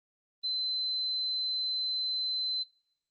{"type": "tone", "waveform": "sine", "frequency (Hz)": 4060, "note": "B7", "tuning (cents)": 47, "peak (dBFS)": -29, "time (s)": [0.43, 2.64], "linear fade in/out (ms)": 20, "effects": ["noise-tail reverb RT60 0.7 s tail -23 dB re dry", "Opus 32 kbps"]}